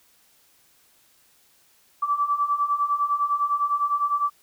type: beating tone pair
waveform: sine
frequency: 1153 / 1162.9 Hz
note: D6 / D6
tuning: -32 / -17 cents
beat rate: 9.9 Hz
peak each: -26 / -22 dBFS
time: 2.02-4.3 s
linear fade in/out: 10 ms
effects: white hiss -60 dBFS RMS until 4.42 s